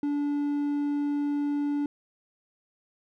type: tone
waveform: triangle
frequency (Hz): 289.3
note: D4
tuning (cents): -26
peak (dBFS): -23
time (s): 0.03-1.86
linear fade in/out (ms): 2
effects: none